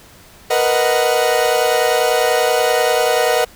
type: chord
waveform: 40% pulse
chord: B major seventh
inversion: third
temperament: equal with one note detuned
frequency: 466.2 / 496.5 / 622.3 / 740 Hz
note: A#4 / B4 / D#5 / F#5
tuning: 0 / +9 / 0 / 0 cents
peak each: -18 dBFS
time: 0.5-3.45 s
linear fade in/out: 10 ms
effects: pink hiss -44 dBFS RMS until 3.55 s